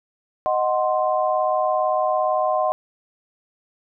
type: chord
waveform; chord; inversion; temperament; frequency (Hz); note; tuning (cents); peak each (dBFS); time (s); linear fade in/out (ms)
sine; C diminished; first; equal; 622.3 / 740 / 1046.5; Eb5 / Gb5 / C6; 0 / 0 / 0; -21 / -22 / -24; 0.46-2.72; 0
effects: none